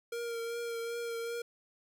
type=tone with vibrato; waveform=square; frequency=466.2 Hz; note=A#4; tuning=in tune; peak=-36 dBFS; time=0.12-1.42 s; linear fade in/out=5 ms; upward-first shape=triangle; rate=2.6 Hz; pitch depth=24 cents each way; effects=none